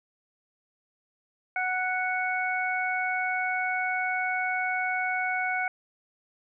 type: harmonic tone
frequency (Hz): 740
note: F#5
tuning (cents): 0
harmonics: 1 / 2 / 3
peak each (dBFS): -30 / -30 / -30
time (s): 1.56-5.68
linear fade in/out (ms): 2
effects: none